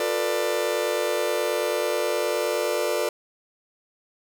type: chord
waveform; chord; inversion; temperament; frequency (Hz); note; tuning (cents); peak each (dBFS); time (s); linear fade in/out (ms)
40% pulse; B half-diminished seventh; second; just; 355.6 / 444.5 / 493.9 / 592.7; F4 / A4 / B4 / D5; +31 / +18 / 0 / +16; -30 / -27 / -28 / -26; 0-3.09; 2
effects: none